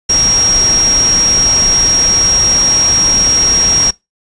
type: tone in noise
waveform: sine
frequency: 5610 Hz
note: F8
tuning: 7 cents sharp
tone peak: -8 dBFS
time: 0.09-3.91 s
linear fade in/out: 10 ms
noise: pink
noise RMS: -19 dBFS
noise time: 0.09-3.91 s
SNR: +8 dB
effects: noise-tail reverb RT60 0.2 s tail -22 dB re dry + resampled to 22050 Hz